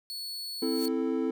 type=tone; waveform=40% pulse; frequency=4411 Hz; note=C#8; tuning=9 cents flat; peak=-34 dBFS; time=0.1-0.88 s; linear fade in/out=0 ms
type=noise with exponential growth; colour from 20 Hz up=blue; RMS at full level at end=-37 dBFS; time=0.61-0.86 s; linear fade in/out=5 ms; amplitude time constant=54 ms
type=chord; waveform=triangle; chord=A minor; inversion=first; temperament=equal; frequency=261.6 / 329.6 / 440 Hz; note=C4 / E4 / A4; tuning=0 / 0 / 0 cents; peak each=-28 / -29 / -30 dBFS; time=0.62-1.31 s; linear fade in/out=5 ms
effects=none